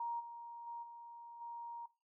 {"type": "tone with level steps", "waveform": "sine", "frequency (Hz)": 939, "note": "A#5", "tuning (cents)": 12, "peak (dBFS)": [-37, -47, -43, -50, -44], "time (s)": [0, 1.86], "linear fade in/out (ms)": 5, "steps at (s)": [0.19, 0.66, 0.82, 1.4], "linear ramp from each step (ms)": 20, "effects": ["noise-tail reverb RT60 0.3 s tail -19 dB re dry"]}